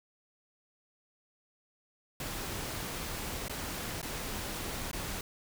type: noise with dropouts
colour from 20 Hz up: pink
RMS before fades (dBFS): -38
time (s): 2.2-5.21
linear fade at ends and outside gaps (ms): 2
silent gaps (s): 3.483-3.496 / 4.016-4.028 / 4.914-4.93
effects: none